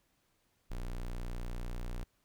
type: tone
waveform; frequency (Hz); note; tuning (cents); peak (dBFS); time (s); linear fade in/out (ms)
square; 30.09; B0; -44; -37; 0.7-2.04; 10
effects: pink hiss -75 dBFS RMS until 2.24 s